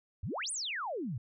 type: exponential two-way sweep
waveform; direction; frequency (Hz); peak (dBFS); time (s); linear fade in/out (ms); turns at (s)
sine; up then down; 72.7 to 9956 to 105.4; -34; 0.23-1.18; 5; 0.51
effects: none